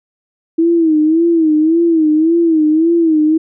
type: tone with vibrato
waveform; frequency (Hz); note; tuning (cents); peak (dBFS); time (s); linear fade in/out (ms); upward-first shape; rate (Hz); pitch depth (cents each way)
sine; 322.1; E4; -40; -8; 0.58-3.38; 10; sine; 1.8; 95
effects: none